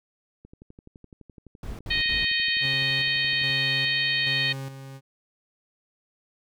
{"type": "click train", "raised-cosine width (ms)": 3, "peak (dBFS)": -33, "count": 37, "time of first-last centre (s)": [0.45, 3.501], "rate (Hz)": 11.8}
{"type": "noise bursts", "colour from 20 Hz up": "brown", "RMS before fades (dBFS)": -35, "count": 3, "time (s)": [1.63, 2.25], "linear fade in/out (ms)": 2, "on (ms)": 160, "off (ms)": 70}
{"type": "harmonic tone", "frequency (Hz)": 622.3, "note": "D#5", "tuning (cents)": 0, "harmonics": [3, 4, 5, 6, 7], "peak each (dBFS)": [-27, -28, -29, -30, -30], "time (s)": [1.9, 4.53], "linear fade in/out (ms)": 10}
{"type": "tone with tremolo", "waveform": "40% pulse", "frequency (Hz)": 135, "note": "C#3", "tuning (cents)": -45, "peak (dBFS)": -31, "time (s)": [2.6, 5.01], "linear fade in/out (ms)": 50, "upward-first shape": "square", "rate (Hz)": 1.2, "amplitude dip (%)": 55}
{"effects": []}